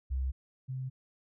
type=tone pair in turn; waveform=sine; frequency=65.41 / 130.33 Hz; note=C2 / C3; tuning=0 / -6 cents; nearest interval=octave; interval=1194 cents; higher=second; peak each=-29 / -34 dBFS; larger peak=first; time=0.1-0.32 / 0.68-0.9 s; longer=neither; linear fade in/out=20 ms; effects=none